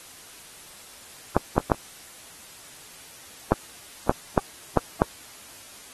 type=clicks; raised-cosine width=1 ms; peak=-3 dBFS; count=8; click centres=1.366 / 1.58 / 1.718 / 3.52 / 4.095 / 4.378 / 4.773 / 5.019 s; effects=white hiss -46 dBFS RMS until 5.93 s + AAC 32 kbps